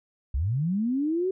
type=linear sweep; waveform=sine; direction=up; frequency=56.7 to 386 Hz; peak=-23 dBFS; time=0.34-1.31 s; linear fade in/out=5 ms; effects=none